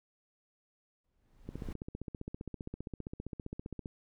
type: noise with exponential growth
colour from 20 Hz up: brown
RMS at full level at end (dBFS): -41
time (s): 1.04-1.73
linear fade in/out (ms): 5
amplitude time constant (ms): 150
type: click train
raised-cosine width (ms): 3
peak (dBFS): -27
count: 37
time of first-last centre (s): 1.49-3.858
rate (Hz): 15.2
effects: none